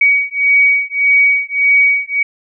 sine beating tone pair, 2257 / 2258.7 Hz, C#7 / C#7, +31 / +32 cents, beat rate 1.7 Hz, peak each -12 dBFS, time 0.01-2.23 s, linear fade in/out 5 ms, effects none

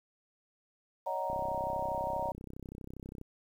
sine chord, D# minor seventh, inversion third, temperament just, 560 / 622.3 / 746.7 / 933.4 Hz, C#5 / D#5 / F#5 / A#5, +18 / 0 / +16 / +2 cents, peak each -38 / -39 / -39 / -35 dBFS, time 1.06-2.32 s, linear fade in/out 10 ms
click train, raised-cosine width 3 ms, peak -31 dBFS, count 63, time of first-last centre 1.3-3.214 s, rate 32.4 Hz
effects 10-bit

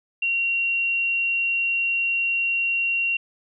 sine tone, 2750 Hz, F7, 27 cents flat, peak -20 dBFS, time 0.22-3.17 s, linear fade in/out 5 ms, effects none

